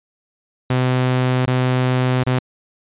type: tone with dropouts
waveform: sawtooth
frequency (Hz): 127.4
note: C3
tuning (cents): -46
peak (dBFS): -11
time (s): 0.7-2.39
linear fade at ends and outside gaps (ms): 5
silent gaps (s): 1.458-1.474 / 2.236-2.265
effects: resampled to 8000 Hz